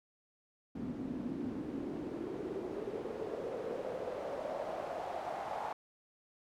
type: noise with band-pass filter sweep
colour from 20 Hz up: pink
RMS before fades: -40 dBFS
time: 0.75-5.73 s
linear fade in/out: 5 ms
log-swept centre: 230 to 820 Hz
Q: 4
effects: none